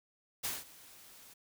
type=noise with ADSR envelope; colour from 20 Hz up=white; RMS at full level=-35 dBFS; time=0.43-1.34 s; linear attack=19 ms; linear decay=190 ms; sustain=-21 dB; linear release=11 ms; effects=none